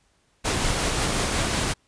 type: noise with tremolo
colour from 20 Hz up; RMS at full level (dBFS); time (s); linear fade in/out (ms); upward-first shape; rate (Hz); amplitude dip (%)
pink; -23; 0.44-1.74; 20; triangle; 5.5; 25
effects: pink hiss -65 dBFS RMS until 1.87 s + resampled to 22050 Hz